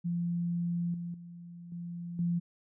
sine tone with level steps, 172.4 Hz, F3, 22 cents flat, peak -29 / -35 / -44 / -37 / -27 dBFS, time 0.04-2.4 s, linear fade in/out 20 ms, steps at 0.94 / 1.14 / 1.72 / 2.19 s, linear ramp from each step 2 ms, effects none

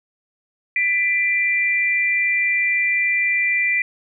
sine tone pair together, 1988.7 / 2365 Hz, B6 / D7, +12 / +12 cents, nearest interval minor third, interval 300 cents, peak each -19 dBFS, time 0.76-3.82 s, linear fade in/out 2 ms, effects none

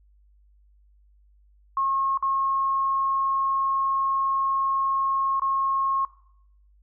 sine tone with dropouts, 1083 Hz, C#6, 41 cents flat, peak -21 dBFS, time 1.77-6.05 s, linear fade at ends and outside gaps 2 ms, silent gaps 2.175-2.225 / 5.397-5.419 s, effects noise-tail reverb RT60 0.7 s tail -18 dB re dry + added 50 Hz sine -55 dBFS peak until 6.82 s

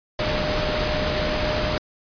sine tone in noise, 609 Hz, D#5, 37 cents flat, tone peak -26 dBFS, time 0.19-1.78 s, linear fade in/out 2 ms, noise pink, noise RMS -24 dBFS, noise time 0.19-1.78 s, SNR -5 dB, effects resampled to 11025 Hz

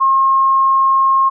sine tone, 1074 Hz, C6, 45 cents sharp, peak -9 dBFS, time 0-1.3 s, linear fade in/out 20 ms, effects none

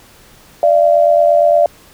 sine tone pair together, 591.4 / 680 Hz, D5 / F5, +12 / -46 cents, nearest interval major second, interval 242 cents, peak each -10 dBFS, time 0.63-1.66 s, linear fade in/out 2 ms, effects pink hiss -44 dBFS RMS until 1.93 s

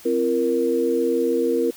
sine tone cluster, 262.2 / 341 / 467.8 Hz, C4 / F4 / A#4, +4 / -41 / +6 cents, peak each -25 / -23 / -20 dBFS, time 0.05-1.71 s, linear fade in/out 10 ms, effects white hiss -45 dBFS RMS until 1.76 s

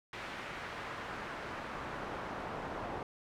brown noise with band-pass filter sweep, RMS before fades -42 dBFS, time 0.13-3.03 s, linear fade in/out 2 ms, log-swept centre 2000 to 930 Hz, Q 1, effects none

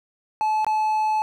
triangle tone with dropouts, 863 Hz, A5, 34 cents flat, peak -17 dBFS, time 0.41-1.22 s, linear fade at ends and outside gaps 0 ms, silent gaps 0.646-0.666 s, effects none

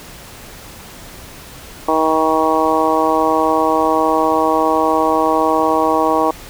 harmonic tone, 158.6 Hz, D#3, 33 cents sharp, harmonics 2 / 3 / 4 / 5 / 6 / 7, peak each -19 / -19 / -19 / -19 / -19 / -19 dBFS, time 1.88-6.31 s, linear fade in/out 5 ms, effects pink hiss -36 dBFS RMS until 6.49 s

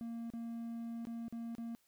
triangle tone with dropouts, 231.5 Hz, A#3, 12 cents flat, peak -38 dBFS, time 0.01-1.75 s, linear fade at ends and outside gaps 0 ms, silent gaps 0.302-0.336 / 1.052-1.07 / 1.282-1.325 / 1.551-1.582 s, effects white hiss -74 dBFS RMS until 1.87 s

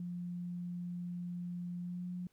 sine tone with pitch glide, 176 to 178.97 Hz, F3 to F3, +14 to +43 cents, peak -38 dBFS, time 0-2.27 s, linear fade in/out 2 ms, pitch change +29 cents, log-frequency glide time 1.8-2.07 s, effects pink hiss -75 dBFS RMS until 2.32 s

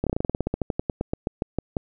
slowing click train, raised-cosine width 2 ms, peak -10 dBFS, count 22, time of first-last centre 0.04-1.768 s, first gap 27 ms, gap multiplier 1.1, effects none

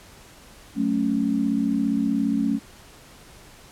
sine chord, F# minor, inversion none, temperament equal, 185 / 220 / 277.2 Hz, F#3 / A3 / C#4, 0 / 0 / 0 cents, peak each -29 / -23 / -23 dBFS, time 0.75-2.6 s, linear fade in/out 50 ms, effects pink hiss -48 dBFS RMS until 3.71 s + low-pass 12000 Hz 12 dB/octave

